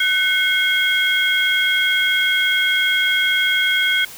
sine tone cluster, 1507 / 2160 / 3265 Hz, F#6 / C#7 / G#7, +31 / -45 / -30 cents, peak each -19 dBFS, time 0-4.05 s, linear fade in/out 5 ms, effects white hiss -37 dBFS RMS until 4.17 s

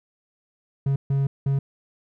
triangle tone bursts at uneven times, 137.7 Hz, C#3, 11 cents flat, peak -17 dBFS, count 3, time 0.86-0.96 / 1.1-1.27 / 1.46-1.59 s, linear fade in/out 5 ms, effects none

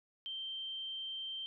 sine tone, 3135 Hz, G7, 1 cent flat, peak -39 dBFS, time 0.26-1.46 s, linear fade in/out 0 ms, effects none

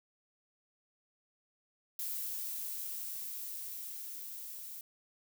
violet noise with level ramp, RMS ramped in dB -38 to -46 dBFS, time 1.99-4.81 s, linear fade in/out 2 ms, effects none

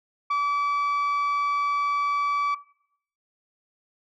sine tone pair together, 1151 / 2302 Hz, D6 / D7, -35 / -35 cents, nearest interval octave, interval 1200 cents, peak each -19 / -30 dBFS, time 0.3-2.55 s, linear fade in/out 10 ms, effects noise-tail reverb RT60 0.7 s tail -22 dB re dry + tanh soft clip ceiling -20 dBFS

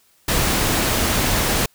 pink noise, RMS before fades -19 dBFS, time 0.28-1.66 s, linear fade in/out 5 ms, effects white hiss -58 dBFS RMS until 1.74 s

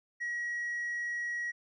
triangle tone with tanh clipping, 1909 Hz, A#6, 41 cents sharp, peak -33 dBFS, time 0.2-1.52 s, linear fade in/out 20 ms, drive 6 dB, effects none

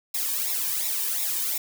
blue noise with flanger, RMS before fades -27 dBFS, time 0.14-1.58 s, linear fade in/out 5 ms, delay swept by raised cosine 0.65 to 1.51 ms, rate 2.8 Hz, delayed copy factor -0.9, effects none

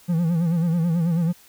triangle tone with vibrato, 168.3 Hz, E3, 36 cents sharp, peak -16 dBFS, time 0.08-1.33 s, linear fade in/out 20 ms, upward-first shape sine, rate 9.2 Hz, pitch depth 88 cents each way, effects white hiss -52 dBFS RMS until 1.48 s

